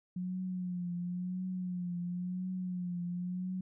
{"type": "tone with vibrato", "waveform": "sine", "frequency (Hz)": 180, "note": "F#3", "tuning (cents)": -47, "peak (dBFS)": -34, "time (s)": [0.16, 3.61], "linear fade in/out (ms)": 5, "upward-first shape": "triangle", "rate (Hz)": 0.96, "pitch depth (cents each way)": 57, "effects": []}